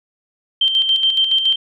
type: tone with tremolo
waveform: sine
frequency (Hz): 3136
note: G7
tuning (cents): 0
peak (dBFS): -11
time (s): 0.61-1.56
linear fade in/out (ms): 5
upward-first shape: square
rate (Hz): 7.1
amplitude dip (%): 50
effects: none